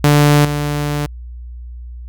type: tone with level steps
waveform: sawtooth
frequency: 146.7 Hz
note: D3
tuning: 2 cents flat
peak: -4 / -13 dBFS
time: 0.04-1.06 s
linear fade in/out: 2 ms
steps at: 0.45 s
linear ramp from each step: 2 ms
effects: added 60 Hz sine -28 dBFS peak until 2.08 s